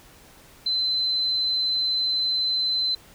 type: tone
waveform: sine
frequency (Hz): 4058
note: B7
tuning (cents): +46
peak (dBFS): -21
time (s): 0.66-2.95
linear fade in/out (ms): 5
effects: pink hiss -51 dBFS RMS until 3.14 s